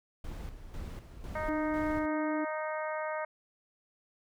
brown noise with tremolo, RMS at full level -40 dBFS, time 0.24-2.06 s, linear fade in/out 5 ms, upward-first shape square, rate 2 Hz, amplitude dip 60%
harmonic tone, 309.9 Hz, D#4, 7 cents flat, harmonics 2 / 3 / 4 / 5 / 6 / 7, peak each -35 / -39 / -41 / -43 / -45 / -46 dBFS, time 1.35-3.25 s, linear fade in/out 5 ms
sine tone, 304.4 Hz, D#4, 38 cents flat, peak -31 dBFS, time 1.48-2.45 s, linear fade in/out 10 ms
effects none

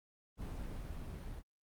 brown noise with level ramp, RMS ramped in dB -42 to -45 dBFS, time 0.37-1.43 s, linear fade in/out 50 ms, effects Opus 32 kbps

